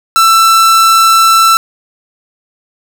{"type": "tone", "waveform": "45% pulse", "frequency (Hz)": 1333, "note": "E6", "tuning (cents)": 19, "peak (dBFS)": -4, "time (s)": [0.16, 1.57], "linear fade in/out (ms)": 0, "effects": []}